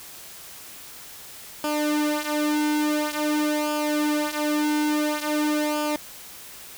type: tone with flanger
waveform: sawtooth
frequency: 300 Hz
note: D4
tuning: 37 cents sharp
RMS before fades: -24 dBFS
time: 1.64-5.96 s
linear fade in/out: 2 ms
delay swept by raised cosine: 0.5 to 5.1 ms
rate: 0.48 Hz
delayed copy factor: -0.75
effects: white hiss -42 dBFS RMS until 6.77 s